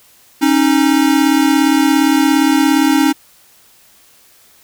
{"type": "tone pair together", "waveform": "square", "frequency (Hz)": [273.4, 310.7], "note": ["C#4", "D#4"], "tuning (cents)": [-24, -2], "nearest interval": "major second", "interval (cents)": 222, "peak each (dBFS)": -13, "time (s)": [0.41, 3.13], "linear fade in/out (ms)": 20, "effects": ["white hiss -48 dBFS RMS until 4.63 s"]}